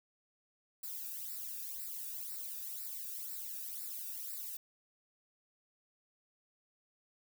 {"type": "noise with flanger", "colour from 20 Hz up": "violet", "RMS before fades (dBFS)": -43, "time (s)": [0.83, 4.57], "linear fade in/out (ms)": 5, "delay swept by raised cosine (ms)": [0.31, 0.98], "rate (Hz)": 2, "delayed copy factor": -0.9, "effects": []}